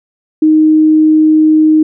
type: tone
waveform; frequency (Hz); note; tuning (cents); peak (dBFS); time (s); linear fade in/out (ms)
sine; 311.1; D#4; 0; -4; 0.42-1.83; 5
effects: none